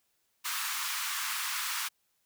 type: high-pass noise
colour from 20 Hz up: pink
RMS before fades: -34 dBFS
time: 0.44-1.89 s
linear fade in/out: 20 ms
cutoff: 990 Hz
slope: 48 dB/octave
effects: white hiss -75 dBFS RMS until 2.25 s

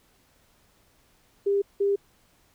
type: tone bursts at uneven times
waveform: sine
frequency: 400 Hz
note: G4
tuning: 35 cents sharp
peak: -20 dBFS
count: 2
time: 1.46-1.62 / 1.8-1.96 s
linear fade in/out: 10 ms
effects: pink hiss -63 dBFS RMS until 2.54 s

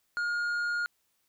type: tone with tanh clipping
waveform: sine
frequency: 1425 Hz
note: F6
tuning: 34 cents sharp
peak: -29 dBFS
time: 0.17-0.86 s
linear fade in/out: 0 ms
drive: 6 dB
effects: white hiss -74 dBFS RMS until 1.28 s

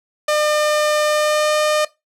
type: tone with pitch glide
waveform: sawtooth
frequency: 603 to 607.5 Hz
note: D5 to D#5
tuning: +46 to -42 cents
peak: -11 dBFS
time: 0.28-1.85 s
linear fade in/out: 5 ms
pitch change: +12 cents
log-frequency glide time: 1.05-1.56 s
effects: noise-tail reverb RT60 0.2 s tail -18 dB re dry + low-pass 10000 Hz 12 dB/octave

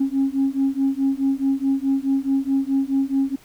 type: beating tone pair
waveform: sine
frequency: 269.4 / 274.1 Hz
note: C#4 / C#4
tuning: -49 / -19 cents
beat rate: 4.7 Hz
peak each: -20 dBFS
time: 0-3.36 s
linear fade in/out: 10 ms
effects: tanh soft clip ceiling -12 dBFS + pink hiss -51 dBFS RMS until 3.44 s

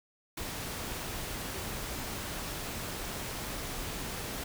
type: noise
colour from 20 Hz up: pink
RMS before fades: -38 dBFS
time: 0.37-4.44 s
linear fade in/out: 5 ms
effects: none

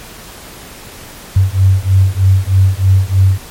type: beating tone pair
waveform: sine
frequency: 93.8 / 97 Hz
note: F#2 / G2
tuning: +24 / -18 cents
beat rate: 3.2 Hz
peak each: -10 dBFS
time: 1.36-3.38 s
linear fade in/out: 5 ms
effects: pink hiss -33 dBFS RMS until 3.5 s + MP3 64 kbps

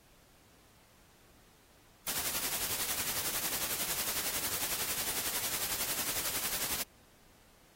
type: noise with tremolo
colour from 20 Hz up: white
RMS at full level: -32 dBFS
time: 2.07-6.83 s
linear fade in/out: 10 ms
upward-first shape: triangle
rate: 11 Hz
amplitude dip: 65%
effects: pink hiss -63 dBFS RMS until 7.75 s + AAC 48 kbps

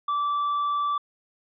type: tone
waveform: triangle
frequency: 1162 Hz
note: D6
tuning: 19 cents flat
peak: -21 dBFS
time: 0.08-0.98 s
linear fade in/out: 5 ms
effects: resampled to 11025 Hz

